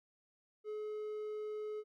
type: tone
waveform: triangle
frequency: 425.7 Hz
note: G#4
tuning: 43 cents sharp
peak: -37 dBFS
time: 0.64-1.84 s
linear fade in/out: 50 ms
effects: none